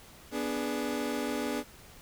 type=chord; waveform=30% pulse; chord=G# diminished; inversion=first; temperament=equal with one note detuned; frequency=246.9 / 293.7 / 418.7 Hz; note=B3 / D4 / G#4; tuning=0 / 0 / +14 cents; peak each=-32 / -32 / -34 dBFS; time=0.31-1.64 s; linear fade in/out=50 ms; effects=pink hiss -53 dBFS RMS until 2.01 s